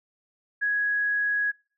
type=tone; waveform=sine; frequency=1666 Hz; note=G#6; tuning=5 cents sharp; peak=-22 dBFS; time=0.61-1.52 s; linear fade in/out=20 ms; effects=noise-tail reverb RT60 0.4 s tail -25 dB re dry